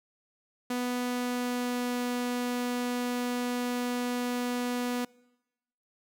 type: tone with pitch glide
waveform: sawtooth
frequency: 246.9 to 245.3 Hz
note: B3 to B3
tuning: 0 to -12 cents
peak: -25 dBFS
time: 0.7-5.05 s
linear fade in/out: 5 ms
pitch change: -12 cents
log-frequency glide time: 1.01-1.96 s
effects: noise-tail reverb RT60 1.0 s tail -25 dB re dry